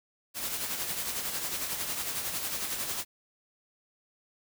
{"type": "noise with tremolo", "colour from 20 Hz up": "white", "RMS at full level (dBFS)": -32, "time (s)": [0.34, 3.05], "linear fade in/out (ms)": 50, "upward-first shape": "sine", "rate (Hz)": 11, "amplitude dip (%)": 45, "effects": []}